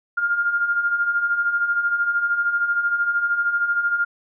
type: beating tone pair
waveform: sine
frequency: 1396.9 / 1409.9 Hz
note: F6 / F6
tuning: 0 / +16 cents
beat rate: 13 Hz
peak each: -26 / -19 dBFS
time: 0.17-4.05 s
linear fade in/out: 10 ms
effects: none